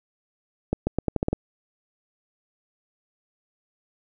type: accelerating click train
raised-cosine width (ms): 2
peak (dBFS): -9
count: 8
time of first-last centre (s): 0.73-1.33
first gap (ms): 140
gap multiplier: 0.83
effects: none